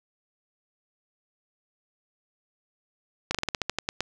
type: slowing click train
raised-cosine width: 0.2 ms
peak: -9 dBFS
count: 11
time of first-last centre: 3.31-4.006 s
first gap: 36 ms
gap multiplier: 1.14
effects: none